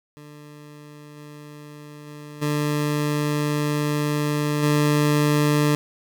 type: tone with level steps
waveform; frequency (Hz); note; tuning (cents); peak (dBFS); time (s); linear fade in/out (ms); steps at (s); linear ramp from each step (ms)
20% pulse; 148.3; D3; +17; -36 / -34 / -32 / -16 / -12; 0.17-5.75; 0; 1.16 / 2.06 / 2.41 / 4.62; 20
effects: none